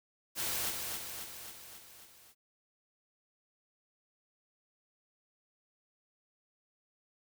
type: noise with echo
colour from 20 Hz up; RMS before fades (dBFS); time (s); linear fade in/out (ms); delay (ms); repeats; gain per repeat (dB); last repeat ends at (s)
white; -35; 0.35-0.73; 50; 270; 6; -4; 2.35
effects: none